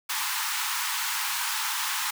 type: high-pass noise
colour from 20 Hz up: pink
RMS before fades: -29 dBFS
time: 0.09-2.11 s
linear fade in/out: 10 ms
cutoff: 840 Hz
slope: 96 dB/octave
effects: none